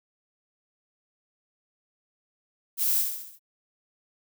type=noise with echo; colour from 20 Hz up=violet; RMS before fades=-25 dBFS; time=2.77-3.05 s; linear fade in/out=50 ms; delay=69 ms; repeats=5; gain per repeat=-5 dB; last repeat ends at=3.395 s; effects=none